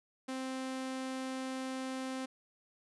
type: tone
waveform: sawtooth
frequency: 261.6 Hz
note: C4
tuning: in tune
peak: -33 dBFS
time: 0.28-2.26 s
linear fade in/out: 10 ms
effects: resampled to 24000 Hz